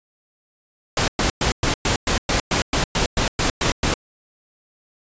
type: noise bursts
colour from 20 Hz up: pink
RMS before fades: -19 dBFS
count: 14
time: 0.97-3.94 s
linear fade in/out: 2 ms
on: 110 ms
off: 110 ms
effects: resampled to 16000 Hz